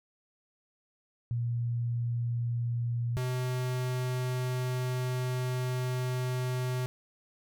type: tone pair in turn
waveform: sine / square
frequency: 118.6 / 126.67 Hz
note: A#2 / B2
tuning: +30 / +44 cents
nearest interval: minor second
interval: 114 cents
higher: second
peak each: -28 / -30 dBFS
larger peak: first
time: 1.31-3.17 / 3.17-6.86 s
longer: second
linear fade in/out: 0 ms
effects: none